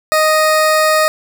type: tone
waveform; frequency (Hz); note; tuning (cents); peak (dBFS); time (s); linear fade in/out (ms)
20% pulse; 622.3; D#5; 0; -5; 0.12-1.08; 0
effects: none